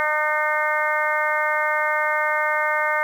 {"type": "harmonic tone", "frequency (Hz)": 304, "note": "D#4", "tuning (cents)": -40, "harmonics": [2, 3, 4, 5, 6, 7], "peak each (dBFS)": [-26, -26, -26, -26, -26, -26], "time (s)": [0, 3.03], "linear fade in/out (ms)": 0, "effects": ["8-bit"]}